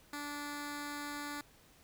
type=tone with notch filter; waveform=10% pulse; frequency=291 Hz; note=D4; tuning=16 cents flat; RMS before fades=-42 dBFS; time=0.13-1.41 s; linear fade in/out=2 ms; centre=640 Hz; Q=1.5; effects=pink hiss -63 dBFS RMS until 1.83 s